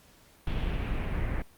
brown noise with low-pass filter sweep, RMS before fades -30 dBFS, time 0.47-1.42 s, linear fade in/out 2 ms, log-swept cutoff 3200 to 2000 Hz, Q 2.5, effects pink hiss -59 dBFS RMS until 1.57 s + Opus 48 kbps

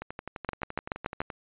two click trains, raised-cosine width 0.5 ms, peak -13 / -21 dBFS, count 6 / 16, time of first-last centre 0.49-1.204 / 0.02-1.302 s, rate 7 / 11.7 Hz, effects resampled to 8000 Hz

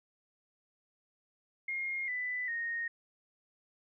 sine tone with pitch steps, 2135 / 1992 / 1858.6 Hz, C7 / B6 / A#6, +34 / +14 / -6 cents, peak -33 dBFS, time 1.68-2.88 s, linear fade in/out 5 ms, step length 400 ms, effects none

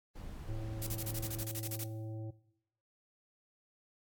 brown noise, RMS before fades -45 dBFS, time 0.15-1.45 s, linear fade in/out 10 ms
harmonic tone, 110 Hz, A2, in tune, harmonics 1 / 3 / 5 / 7, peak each -39 / -48 / -53 / -60 dBFS, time 0.48-2.31 s, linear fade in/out 10 ms
blue noise bursts, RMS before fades -40 dBFS, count 13, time 0.82-1.837 s, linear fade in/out 0 ms, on 45 ms, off 36 ms
effects noise-tail reverb RT60 0.8 s tail -19 dB re dry + AAC 64 kbps

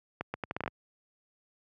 accelerating click train, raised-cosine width 0.5 ms, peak -18 dBFS, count 9, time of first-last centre 0.21-0.678 s, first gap 130 ms, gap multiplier 0.75, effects high-pass 80 Hz 12 dB/octave

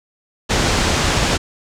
pink low-pass noise, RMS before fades -17 dBFS, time 0.49-1.38 s, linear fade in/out 20 ms, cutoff 7600 Hz, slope 24 dB/octave, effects none

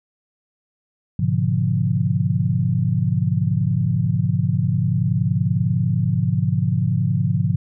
sine chord, G# diminished seventh, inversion none, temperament equal with one note detuned, 103.83 / 123.47 / 144.06 / 174.61 Hz, G#2 / B2 / D3 / F3, 0 / 0 / -33 / 0 cents, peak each -22 dBFS, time 1.19-7.56 s, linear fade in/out 5 ms, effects none

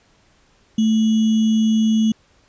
sine tone with sample-and-hold, 220 Hz, A3, in tune, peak -13 dBFS, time 0.78-2.12 s, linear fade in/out 5 ms, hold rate 3150 Hz, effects pink hiss -57 dBFS RMS until 2.48 s + resampled to 16000 Hz

